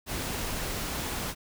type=noise; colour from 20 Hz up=pink; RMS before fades=-33 dBFS; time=0.06-1.35 s; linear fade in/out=50 ms; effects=none